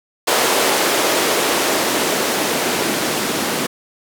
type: noise with band-pass filter sweep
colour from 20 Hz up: blue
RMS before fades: -18 dBFS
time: 0.27-3.67 s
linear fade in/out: 10 ms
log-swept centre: 460 to 240 Hz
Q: 1.4
effects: none